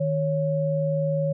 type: tone pair together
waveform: sine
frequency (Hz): 155.56 / 554.4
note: D#3 / C#5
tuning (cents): 0 / 0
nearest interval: octave + minor seventh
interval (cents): 2200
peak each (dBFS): -24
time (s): 0-1.33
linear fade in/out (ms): 10
effects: none